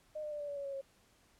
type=tone with pitch steps; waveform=sine; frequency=612 / 601.8 / 591.8 / 582 / 572.3 / 562.8 / 553.5 / 544.3 Hz; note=D#5 / D5 / D5 / D5 / D5 / C#5 / C#5 / C#5; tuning=-29 / +42 / +13 / -16 / -45 / +26 / -3 / -32 cents; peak=-38 dBFS; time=0.15-0.814 s; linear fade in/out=10 ms; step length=83 ms; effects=pink hiss -68 dBFS RMS until 1.39 s + low-pass 12000 Hz 12 dB/octave